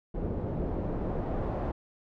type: noise with low-pass filter sweep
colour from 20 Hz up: pink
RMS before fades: -32 dBFS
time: 0.14-1.72 s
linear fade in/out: 10 ms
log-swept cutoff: 440 to 760 Hz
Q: 1.1
effects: none